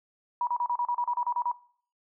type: tone bursts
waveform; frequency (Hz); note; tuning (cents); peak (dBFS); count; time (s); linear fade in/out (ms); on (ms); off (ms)
sine; 966; B5; -39; -24; 12; 0.41-1.516; 2; 61; 34
effects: noise-tail reverb RT60 0.5 s tail -19 dB re dry